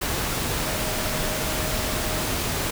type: tone in noise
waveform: sine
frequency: 622.3 Hz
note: D#5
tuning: in tune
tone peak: -35 dBFS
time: 0.65-2.31 s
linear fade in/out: 10 ms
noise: pink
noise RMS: -26 dBFS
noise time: 0.01-2.71 s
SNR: -12 dB
effects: none